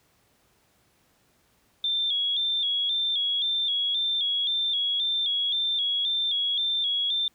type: tone with vibrato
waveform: sine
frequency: 3450 Hz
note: A7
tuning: 35 cents flat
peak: -23 dBFS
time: 1.84-7.28 s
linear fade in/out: 2 ms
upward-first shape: square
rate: 1.9 Hz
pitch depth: 60 cents each way
effects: pink hiss -65 dBFS RMS until 7.34 s + high-pass 60 Hz 12 dB/octave